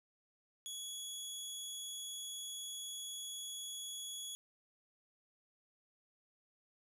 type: tone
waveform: 20% pulse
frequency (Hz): 3364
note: G#7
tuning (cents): +22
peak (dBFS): -37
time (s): 0.66-4.35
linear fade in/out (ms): 0
effects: none